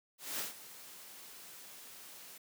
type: noise with ADSR envelope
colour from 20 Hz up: white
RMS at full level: -37 dBFS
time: 0.18-2.38 s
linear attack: 210 ms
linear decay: 140 ms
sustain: -15 dB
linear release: 7 ms
effects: high-pass 150 Hz 12 dB/octave